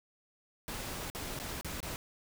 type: noise with dropouts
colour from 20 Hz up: pink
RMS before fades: -40 dBFS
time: 0.68-1.96 s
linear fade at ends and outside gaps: 0 ms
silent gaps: 1.1-1.149 / 1.39-1.399 / 1.611-1.646 / 1.804-1.829 s
effects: none